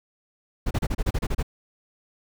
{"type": "noise bursts", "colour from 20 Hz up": "brown", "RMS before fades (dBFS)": -23, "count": 10, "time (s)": [0.66, 1.429], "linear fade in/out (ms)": 10, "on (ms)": 49, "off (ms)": 31, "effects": []}